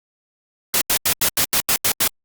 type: noise bursts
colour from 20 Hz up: white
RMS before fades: -17 dBFS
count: 9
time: 0.74-2.076 s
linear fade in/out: 0 ms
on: 72 ms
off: 86 ms
effects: Opus 48 kbps